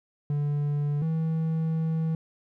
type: tone pair in turn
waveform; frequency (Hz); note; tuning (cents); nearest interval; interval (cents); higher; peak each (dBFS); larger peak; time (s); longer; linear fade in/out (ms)
triangle; 145.8 / 161.08; D3 / E3; -12 / -40; major second; 172; second; -22; neither; 0.3-1.02 / 1.02-2.15; second; 2
effects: none